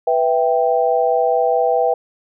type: chord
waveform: sine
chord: E minor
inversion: second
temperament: equal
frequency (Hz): 493.9 / 659.3 / 784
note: B4 / E5 / G5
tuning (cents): 0 / 0 / 0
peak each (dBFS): -17 / -18 / -18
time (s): 0.07-1.94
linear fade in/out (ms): 5
effects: none